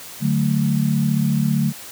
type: chord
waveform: sine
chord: D major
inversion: none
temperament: equal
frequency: 146.83 / 185 / 220 Hz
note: D3 / F#3 / A3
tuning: 0 / 0 / 0 cents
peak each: -19 / -22 / -20 dBFS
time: 0.2-1.73 s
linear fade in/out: 50 ms
effects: white hiss -37 dBFS RMS until 1.91 s + high-pass 60 Hz 12 dB/octave